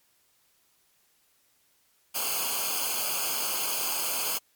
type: noise with comb filter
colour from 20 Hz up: white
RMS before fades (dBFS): -29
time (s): 2.14-4.39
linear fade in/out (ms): 20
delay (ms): 0.53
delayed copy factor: -0.95
effects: white hiss -67 dBFS RMS until 4.55 s + MP3 96 kbps